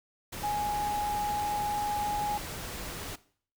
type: tone in noise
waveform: sine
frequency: 830.6 Hz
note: G#5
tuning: in tune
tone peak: -28 dBFS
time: 0.43-2.38 s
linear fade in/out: 10 ms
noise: pink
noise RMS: -39 dBFS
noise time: 0.32-3.16 s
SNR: +8 dB
effects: noise-tail reverb RT60 0.5 s tail -18 dB re dry